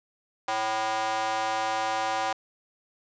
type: tone with high-pass filter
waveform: square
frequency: 110 Hz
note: A2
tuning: in tune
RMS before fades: -28 dBFS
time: 0.48-2.33 s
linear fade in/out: 5 ms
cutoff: 800 Hz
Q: 2.7
effects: resampled to 16000 Hz + 8-bit